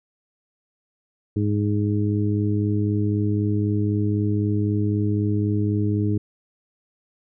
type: harmonic tone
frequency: 103.9 Hz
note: G#2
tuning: 1 cent sharp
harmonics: 1 / 2 / 3 / 4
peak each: -21 / -26 / -25 / -31 dBFS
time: 1.36-6.18 s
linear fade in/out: 5 ms
effects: none